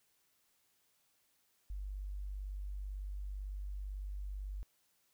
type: tone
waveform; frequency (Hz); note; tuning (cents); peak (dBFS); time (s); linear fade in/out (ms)
sine; 49; G1; 0; -39; 1.7-4.63; 0
effects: white hiss -75 dBFS RMS until 5.13 s